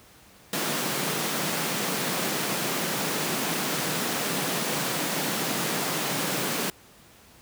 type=high-pass noise; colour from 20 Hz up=pink; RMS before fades=-28 dBFS; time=0.53-6.7 s; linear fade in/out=2 ms; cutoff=140 Hz; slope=48 dB/octave; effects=pink hiss -53 dBFS RMS until 7.41 s + high-pass 60 Hz 12 dB/octave